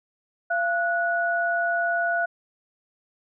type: tone pair together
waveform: sine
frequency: 686 / 1467.9 Hz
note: F5 / F#6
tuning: -31 / -14 cents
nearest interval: octave + minor second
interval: 1317 cents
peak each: -24 dBFS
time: 0.5-2.26 s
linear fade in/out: 10 ms
effects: none